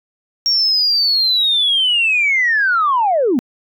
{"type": "linear sweep", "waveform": "sine", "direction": "down", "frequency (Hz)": [5588, 220], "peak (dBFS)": -11, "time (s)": [0.46, 3.39], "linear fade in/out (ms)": 0, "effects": ["tanh soft clip ceiling -7 dBFS"]}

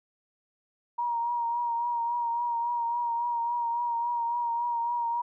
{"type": "tone with vibrato", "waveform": "sine", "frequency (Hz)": 945, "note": "A#5", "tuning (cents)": 23, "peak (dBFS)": -26, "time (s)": [0.98, 5.22], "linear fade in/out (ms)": 10, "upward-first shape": "triangle", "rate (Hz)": 3.6, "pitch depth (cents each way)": 35, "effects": []}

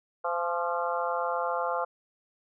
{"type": "harmonic tone with a mistuned harmonic", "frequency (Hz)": 172, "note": "F3", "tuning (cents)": -26, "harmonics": [3, 4, 5, 6, 7, 8], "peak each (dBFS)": [-32, -33, -34, -35, -35, -36], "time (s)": [0.24, 1.85], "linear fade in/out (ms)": 10, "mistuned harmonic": 6, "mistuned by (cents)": 43, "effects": []}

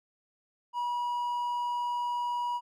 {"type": "tone", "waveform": "triangle", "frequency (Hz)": 967, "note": "B5", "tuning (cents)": -37, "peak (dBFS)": -27, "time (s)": [0.73, 2.61], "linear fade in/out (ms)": 50, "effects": []}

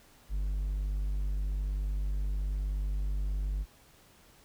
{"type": "tone", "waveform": "triangle", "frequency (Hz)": 49.47, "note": "G1", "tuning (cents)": 17, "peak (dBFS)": -27, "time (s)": [0.29, 3.66], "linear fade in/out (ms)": 50, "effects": ["pink hiss -60 dBFS RMS until 4.44 s"]}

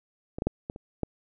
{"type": "clicks", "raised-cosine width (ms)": 2, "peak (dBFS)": [-21, -15, -11, -19, -27, -14], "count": 6, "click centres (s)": [0.385, 0.421, 0.47, 0.699, 0.761, 1.033], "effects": []}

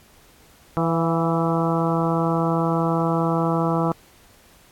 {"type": "harmonic tone with a mistuned harmonic", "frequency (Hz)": 165, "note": "E3", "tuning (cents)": 2, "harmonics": [1, 2, 3, 4, 5, 6, 7, 8], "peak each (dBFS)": [-22, -25, -27, -28, -29, -30, -30, -31], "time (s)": [0.77, 3.92], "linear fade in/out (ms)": 0, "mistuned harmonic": 4, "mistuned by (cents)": 33, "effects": ["pink hiss -53 dBFS RMS until 4.71 s", "AAC 64 kbps"]}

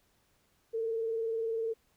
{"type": "tone with vibrato", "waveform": "sine", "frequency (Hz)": 451.8, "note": "A4", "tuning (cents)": 46, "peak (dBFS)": -30, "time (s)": [0.73, 1.74], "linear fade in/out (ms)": 20, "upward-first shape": "sine", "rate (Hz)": 20, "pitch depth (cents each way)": 37, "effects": ["pink hiss -71 dBFS RMS until 1.96 s"]}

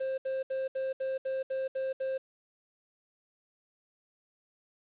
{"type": "tone bursts", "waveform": "triangle", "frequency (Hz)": 529, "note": "C5", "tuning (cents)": 19, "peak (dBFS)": -28, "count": 9, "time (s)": [0, 2.18], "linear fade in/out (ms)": 10, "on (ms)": 180, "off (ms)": 70, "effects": ["resampled to 8000 Hz", "10-bit"]}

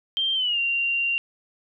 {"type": "tone with pitch glide", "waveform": "sine", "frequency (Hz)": [3161, 2768], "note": ["G7", "F7"], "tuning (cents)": [14, -16], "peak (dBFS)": -21, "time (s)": [0.17, 1.18], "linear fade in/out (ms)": 0, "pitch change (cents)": -230, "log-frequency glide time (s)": [0.34, 0.59], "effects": []}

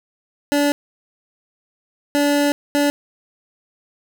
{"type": "tone bursts at uneven times", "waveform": "25% pulse", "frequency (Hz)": 288.5, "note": "D4", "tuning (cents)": -31, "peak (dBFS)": -11, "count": 3, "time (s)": [[0.52, 0.72], [2.15, 2.52], [2.75, 2.9]], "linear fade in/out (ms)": 0, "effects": []}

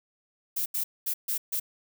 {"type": "noise bursts at uneven times", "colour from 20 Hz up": "violet", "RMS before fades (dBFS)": -29, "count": 5, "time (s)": [[0.56, 0.66], [0.74, 0.84], [1.06, 1.14], [1.28, 1.38], [1.52, 1.6]], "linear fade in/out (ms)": 10, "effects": []}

